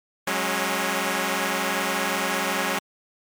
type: chord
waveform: 5% pulse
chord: F# suspended second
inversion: none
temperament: equal with one note detuned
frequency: 185 / 207.7 / 273.2 Hz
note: F#3 / G#3 / C#4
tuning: 0 / 0 / -25 cents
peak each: -16 dBFS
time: 0.27-2.79 s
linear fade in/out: 5 ms
effects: MP3 96 kbps